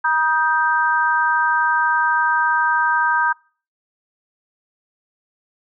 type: chord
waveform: sine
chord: Eb major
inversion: second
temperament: equal with one note detuned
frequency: 953.6 / 1244.5 / 1568 Hz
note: Bb5 / Eb6 / G6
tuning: +39 / 0 / 0 cents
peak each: -18 / -22 / -18 dBFS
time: 0.04-3.33 s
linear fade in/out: 10 ms
effects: noise-tail reverb RT60 0.4 s tail -25 dB re dry